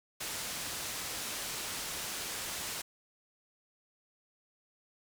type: low-pass noise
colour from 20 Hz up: white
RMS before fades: -39 dBFS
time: 0.2-2.82 s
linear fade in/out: 10 ms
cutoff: 9500 Hz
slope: 12 dB/octave
effects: none